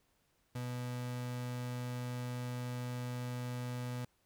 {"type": "tone", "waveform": "35% pulse", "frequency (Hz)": 123.7, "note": "B2", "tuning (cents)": 3, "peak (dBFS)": -36, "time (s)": [0.55, 4.05], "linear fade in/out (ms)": 5, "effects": ["pink hiss -75 dBFS RMS until 4.25 s"]}